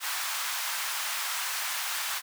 pink high-pass noise, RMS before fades -32 dBFS, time 0-2.22 s, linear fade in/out 50 ms, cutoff 960 Hz, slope 24 dB/octave, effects none

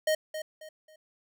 square tone with echo, 622.3 Hz, D#5, in tune, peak -24 dBFS, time 0.07-0.15 s, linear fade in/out 5 ms, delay 270 ms, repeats 3, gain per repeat -10 dB, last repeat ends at 0.96 s, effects none

